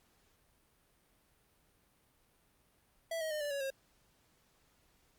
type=tone with pitch steps; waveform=square; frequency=659.3 / 633.2 / 608.1 / 584 / 560.8 / 538.6 Hz; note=E5 / D#5 / D#5 / D5 / C#5 / C#5; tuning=0 / +30 / -40 / -10 / +20 / -50 cents; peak=-36 dBFS; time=3.11-3.704 s; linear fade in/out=5 ms; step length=99 ms; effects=pink hiss -71 dBFS RMS until 5.18 s + Opus 48 kbps